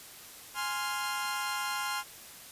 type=chord; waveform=sawtooth; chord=F minor; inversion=first; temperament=equal; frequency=830.6 / 1046.5 / 1396.9 Hz; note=Ab5 / C6 / F6; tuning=0 / 0 / 0 cents; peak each=-34 / -32 / -32 dBFS; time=0.54-2.04 s; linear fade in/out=50 ms; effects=white hiss -49 dBFS RMS until 2.51 s + resampled to 32000 Hz